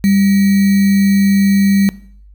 sine tone with sample-and-hold, 197.5 Hz, G3, 13 cents sharp, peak -8 dBFS, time 0.04-1.89 s, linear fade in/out 0 ms, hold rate 2100 Hz, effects noise-tail reverb RT60 0.6 s tail -20 dB re dry + added 50 Hz sine -38 dBFS peak until 2.34 s

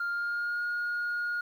sine tone with pitch glide, 1400 to 1431.9 Hz, F6 to F6, +4 to +43 cents, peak -27 dBFS, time 0-1.41 s, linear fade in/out 5 ms, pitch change +39 cents, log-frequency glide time 0.1-0.63 s, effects tanh soft clip ceiling -27 dBFS + 10-bit

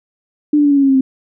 sine tone with pitch steps, 297.6 / 292.5 / 287.5 / 282.5 / 277.7 / 272.9 / 268.2 / 263.6 Hz, D4 / D4 / D4 / C#4 / C#4 / C#4 / C4 / C4, +23 / -7 / -37 / +33 / +3 / -27 / +43 / +13 cents, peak -8 dBFS, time 0.53-1.01 s, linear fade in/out 5 ms, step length 60 ms, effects none

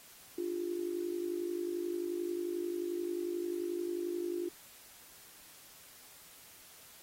sine tone with amplitude modulation, 349.2 Hz, F4, in tune, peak -30 dBFS, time 0.38-4.49 s, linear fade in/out 5 ms, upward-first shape sine, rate 51.3 Hz, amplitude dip 75%, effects white hiss -56 dBFS RMS until 7.02 s + AAC 48 kbps

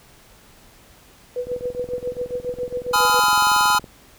sine tone with tremolo, 493.9 Hz, B4, in tune, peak -20 dBFS, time 1.36-3.2 s, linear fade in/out 2 ms, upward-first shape triangle, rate 7.3 Hz, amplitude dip 100%
click train, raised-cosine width 2 ms, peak -23 dBFS, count 52, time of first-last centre 1.47-3.842 s, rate 21.5 Hz
square chord, F half-diminished seventh, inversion first, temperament just, 838.1 / 1005.8 / 1257.2 / 1396.9 Hz, Ab5 / Cb6 / Eb6 / F6, +16 / +31 / +18 / 0 cents, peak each -22 / -20 / -22 / -21 dBFS, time 2.93-3.79 s, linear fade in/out 10 ms
effects pink hiss -50 dBFS RMS until 4.18 s

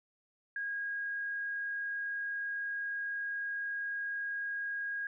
sine tone with frequency modulation, 1636 Hz, G#6, 26 cents flat, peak -34 dBFS, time 0.56-5.07 s, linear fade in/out 2 ms, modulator 53.9 Hz, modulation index 0.25, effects none

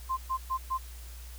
sine tone bursts, 1046.5 Hz, C6, in tune, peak -27 dBFS, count 4, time 0.09-0.782 s, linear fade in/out 20 ms, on 83 ms, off 120 ms, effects added 60 Hz sine -42 dBFS peak until 1.38 s + white hiss -52 dBFS RMS until 1.38 s

